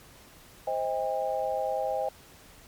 sine tone cluster, 523 / 632 / 803 Hz, C5 / D#5 / G5, -1 / +27 / +41 cents, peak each -31 dBFS, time 0.67-2.09 s, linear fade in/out 5 ms, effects pink hiss -53 dBFS RMS until 2.67 s + MP3 96 kbps

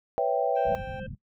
sine chord, C# half-diminished seventh, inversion third, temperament equal, 493.9 / 554.4 / 659.3 / 784 Hz, B4 / C#5 / E5 / G5, 0 / 0 / 0 / 0 cents, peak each -28 dBFS, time 0.18-0.75 s, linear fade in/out 0 ms
triangle tone, 784 Hz, G5, in tune, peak -37 dBFS, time 0.55-1 s, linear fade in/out 5 ms
harmonic tone, 523.3 Hz, C5, in tune, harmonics 1 / 3 / 5 / 6, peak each -38 / -44 / -51 / -55 dBFS, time 0.56-1.07 s, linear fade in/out 10 ms
white low-pass noise, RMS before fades -39 dBFS, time 0.65-1.15 s, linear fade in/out 2 ms, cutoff 210 Hz, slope 48 dB/octave
effects noise-tail reverb RT60 0.1 s tail -18 dB re dry

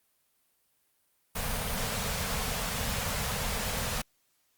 pink band-stop noise, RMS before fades -32 dBFS, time 1.35-4.02 s, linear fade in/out 10 ms, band 250 to 420 Hz, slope 96 dB/octave, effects white hiss -72 dBFS RMS until 4.57 s + Opus 32 kbps

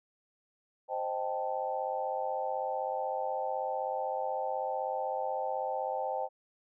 sine chord, A half-diminished seventh, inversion first, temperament equal, 523.3 / 622.3 / 784 / 880 Hz, C5 / Eb5 / G5 / A5, 0 / 0 / 0 / 0 cents, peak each -36 / -38 / -35 / -38 dBFS, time 0.88-6.29 s, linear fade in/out 50 ms, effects none

